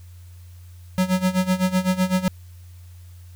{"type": "tone with tremolo", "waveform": "square", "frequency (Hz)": 185, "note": "F#3", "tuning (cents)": 0, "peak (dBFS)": -16, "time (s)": [0.98, 2.28], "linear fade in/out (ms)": 0, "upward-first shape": "sine", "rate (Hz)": 7.9, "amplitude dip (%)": 85, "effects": ["added 88 Hz sine -40 dBFS peak until 3.35 s", "white hiss -57 dBFS RMS until 3.35 s"]}